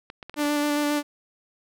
clicks, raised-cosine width 0.3 ms, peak -22 dBFS, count 6, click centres 0.101 / 0.228 / 0.296 / 0.342 / 0.392 / 0.455 s
sawtooth tone with vibrato, 293.7 Hz, D4, in tune, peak -18 dBFS, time 0.36-1.03 s, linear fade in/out 50 ms, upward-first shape square, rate 7.4 Hz, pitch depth 11 cents each way
effects none

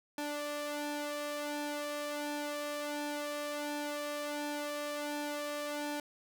sawtooth tone with flanger, 293.7 Hz, D4, in tune, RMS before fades -38 dBFS, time 0.18-6 s, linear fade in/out 2 ms, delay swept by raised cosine 1.2 to 1.82 ms, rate 1.4 Hz, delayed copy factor +0.65, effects none

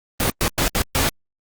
pink noise bursts at uneven times, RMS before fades -19 dBFS, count 5, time 0.2-0.3 / 0.41-0.48 / 0.58-0.68 / 0.75-0.82 / 0.95-1.09 s, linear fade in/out 0 ms, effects Opus 24 kbps

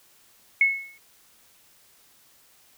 sine tone with exponential decay, 2191 Hz, C#7, 21 cents flat, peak -13 dBFS, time 0.61-0.98 s, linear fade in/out 2 ms, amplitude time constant 80 ms, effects white hiss -58 dBFS RMS until 2.77 s

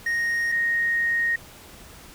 triangle / sine tone pair in turn, 1864.7 / 1864.7 Hz, A#6 / A#6, 0 / 0 cents, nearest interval unison, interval 0 cents, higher neither, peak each -20 dBFS, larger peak neither, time 0.06-0.52 / 0.52-1.36 s, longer second, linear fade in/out 5 ms, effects pink hiss -46 dBFS RMS until 2.14 s

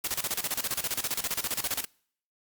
white noise with tremolo, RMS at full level -29 dBFS, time 0.04-1.85 s, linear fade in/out 5 ms, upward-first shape square, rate 15 Hz, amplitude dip 80%, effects noise-tail reverb RT60 0.6 s tail -26 dB re dry + Opus 48 kbps

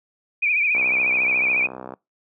sine tone with vibrato, 2395 Hz, D7, 33 cents sharp, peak -17 dBFS, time 0.42-1.67 s, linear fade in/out 10 ms, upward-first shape triangle, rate 14 Hz, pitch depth 100 cents each way
click train, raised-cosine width 1 ms, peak -19 dBFS, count 77, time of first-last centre 0.75-1.938 s, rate 64 Hz
effects noise-tail reverb RT60 0.2 s tail -23 dB re dry + high-pass 200 Hz 12 dB/octave

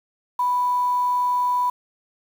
sine tone with quantisation, 987.8 Hz, B5, in tune, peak -18 dBFS, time 0.39-1.7 s, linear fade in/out 5 ms, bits 7, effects none

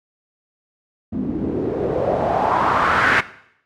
white noise with low-pass filter sweep, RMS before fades -19 dBFS, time 1.12-3.21 s, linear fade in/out 10 ms, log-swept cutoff 220 to 1800 Hz, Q 3.3, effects noise-tail reverb RT60 0.7 s tail -17 dB re dry + high-pass 60 Hz 12 dB/octave

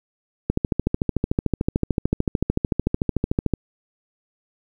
click train, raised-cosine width 3 ms, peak -6 dBFS, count 42, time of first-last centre 0.5-3.537 s, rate 13.5 Hz, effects 8-bit

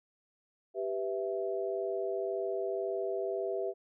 sine chord, E minor, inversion first, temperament equal, 392 / 493.9 / 659.3 Hz, G4 / B4 / E5, 0 / 0 / 0 cents, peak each -34 / -38 / -36 dBFS, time 0.74-3.74 s, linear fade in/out 50 ms, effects none

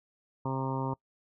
harmonic tone, 133 Hz, C3, 29 cents sharp, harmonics 1 / 2 / 3 / 4 / 5 / 6 / 7 / 8 / 9, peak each -33 / -36 / -40 / -41 / -46 / -45 / -36 / -43 / -47 dBFS, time 0.45-0.94 s, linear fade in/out 5 ms, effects noise-tail reverb RT60 0.1 s tail -24 dB re dry

